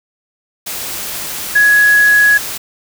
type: tone in noise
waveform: sine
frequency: 1675 Hz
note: G#6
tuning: 14 cents sharp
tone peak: -6 dBFS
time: 1.55-2.38 s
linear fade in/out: 10 ms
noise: white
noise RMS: -23 dBFS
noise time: 0.66-2.58 s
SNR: +14 dB
effects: none